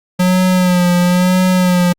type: tone with vibrato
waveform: square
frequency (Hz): 180.6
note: F#3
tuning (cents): -42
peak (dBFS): -10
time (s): 0.19-1.93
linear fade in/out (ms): 10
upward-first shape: sine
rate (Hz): 1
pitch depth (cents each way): 38
effects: Opus 48 kbps